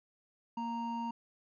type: tone pair together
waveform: triangle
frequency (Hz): 233.1 / 930.2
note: A#3 / A#5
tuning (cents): 0 / -4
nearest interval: 2 octaves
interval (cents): 2396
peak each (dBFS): -36 / -35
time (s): 0.57-1.11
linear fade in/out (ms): 5
effects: resampled to 16000 Hz